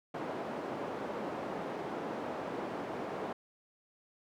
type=band-pass noise; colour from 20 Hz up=white; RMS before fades=-39 dBFS; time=0.14-3.33 s; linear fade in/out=5 ms; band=220 to 670 Hz; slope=12 dB/octave; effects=none